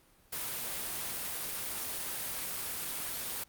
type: noise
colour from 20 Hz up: white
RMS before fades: -37 dBFS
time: 0.32-3.44 s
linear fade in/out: 10 ms
effects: pink hiss -64 dBFS RMS until 3.48 s + Opus 32 kbps